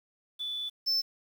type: tone pair in turn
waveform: sine / triangle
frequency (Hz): 3475 / 5290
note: A7 / E8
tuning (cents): -22 / +5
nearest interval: perfect fifth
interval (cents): 727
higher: second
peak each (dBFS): -32 / -24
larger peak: second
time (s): 0.39-0.7 / 0.86-1.02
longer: first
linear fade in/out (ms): 20
effects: 9-bit